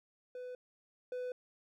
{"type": "tone pair in turn", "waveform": "triangle", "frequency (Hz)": [499.6, 499.6], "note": ["B4", "B4"], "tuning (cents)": [20, 20], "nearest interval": "unison", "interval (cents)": 0, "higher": "neither", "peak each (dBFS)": [-40, -35], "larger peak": "second", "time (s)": [[0.35, 0.55], [1.12, 1.32]], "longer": "neither", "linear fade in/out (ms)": 2, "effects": []}